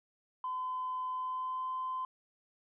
sine tone with pitch glide, 1019 to 1030.2 Hz, C6 to C6, -46 to -27 cents, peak -33 dBFS, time 0.44-2.05 s, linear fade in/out 2 ms, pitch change +19 cents, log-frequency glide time 1.1-1.7 s, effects tanh soft clip ceiling -29 dBFS

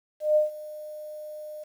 sine tone with ADSR envelope, 608 Hz, D#5, 40 cents flat, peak -16 dBFS, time 0.2-1.64 s, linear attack 160 ms, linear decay 140 ms, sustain -20 dB, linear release 9 ms, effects 9-bit

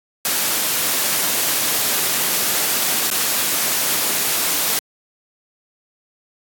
white noise with dropouts, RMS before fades -19 dBFS, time 0.25-4.79 s, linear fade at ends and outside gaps 1 ms, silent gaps 3.102-3.112 s, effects high-pass 150 Hz 12 dB/octave + AAC 64 kbps

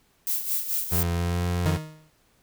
violet noise with tremolo, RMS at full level -25 dBFS, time 0.27-1.03 s, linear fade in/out 0 ms, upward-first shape sine, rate 4.6 Hz, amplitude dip 65%
30% pulse tone with pitch glide, 85.8 to 88.21 Hz, F2 to F2, -30 to +18 cents, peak -21 dBFS, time 0.91-1.78 s, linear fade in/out 20 ms, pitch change +48 cents, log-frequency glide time 1.14-1.44 s
40% pulse tone with exponential decay, 155.56 Hz, D#3, in tune, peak -19 dBFS, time 1.66-2.1 s, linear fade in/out 0 ms, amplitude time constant 95 ms
effects pink hiss -64 dBFS RMS until 2.42 s

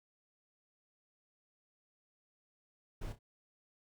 brown noise with echo, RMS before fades -41 dBFS, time 3.01-3.13 s, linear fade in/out 10 ms, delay 30 ms, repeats 2, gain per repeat -11 dB, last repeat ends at 3.19 s, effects none

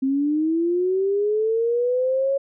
sine linear sweep, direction up, 262.6 to 554.4 Hz, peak -18 dBFS, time 0.02-2.38 s, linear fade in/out 10 ms, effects none

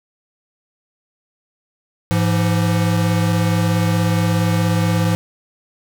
square tone pair together, 105.19 / 169.7 Hz, G#2 / F3, +23 / -49 cents, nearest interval minor sixth, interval 828 cents, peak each -18 dBFS, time 2.11-5.15 s, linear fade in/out 0 ms, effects none

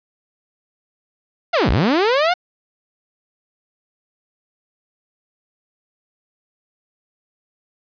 sawtooth linear two-way sweep, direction down then up, 738 to 41.46 to 738 Hz, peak -10 dBFS, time 1.53-2.34 s, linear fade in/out 10 ms, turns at 1.7 s, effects resampled to 11025 Hz + 7-bit

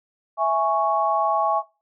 sine chord, C# minor, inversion first, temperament equal, 659.3 / 830.6 / 1108.7 Hz, E5 / G#5 / C#6, 0 / 0 / 0 cents, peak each -22 dBFS, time 0.37-1.63 s, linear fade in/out 50 ms, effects noise-tail reverb RT60 0.3 s tail -20 dB re dry

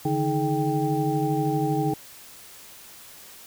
sine tone cluster, 143.6 / 156.2 / 313.4 / 423.6 / 786 Hz, D3 / D#3 / D#4 / G#4 / G5, -39 / +7 / +13 / +34 / +4 cents, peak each -27 / -31 / -26 / -29 / -28 dBFS, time 0.05-1.94 s, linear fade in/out 5 ms, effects white hiss -46 dBFS RMS until 3.46 s

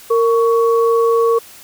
sine tone pair together, 461.3 / 1118.9 Hz, A#4 / C#6, -18 / +16 cents, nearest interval octave + minor third, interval 1534 cents, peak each -11 / -18 dBFS, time 0.1-1.39 s, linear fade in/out 10 ms, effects white hiss -40 dBFS RMS until 1.63 s

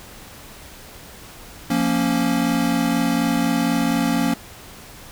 square chord, Bb minor, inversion second, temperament equal, 174.61 / 233.1 / 277.2 Hz, F3 / Bb3 / Db4, 0 / 0 / 0 cents, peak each -25 / -22 / -22 dBFS, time 1.7-4.34 s, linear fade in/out 5 ms, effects pink hiss -41 dBFS RMS until 5.11 s

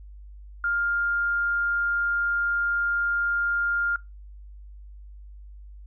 sine tone, 1404 Hz, F6, 9 cents sharp, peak -22 dBFS, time 0.64-3.96 s, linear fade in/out 2 ms, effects noise-tail reverb RT60 0.2 s tail -21 dB re dry + added 50 Hz sine -41 dBFS peak until 5.86 s

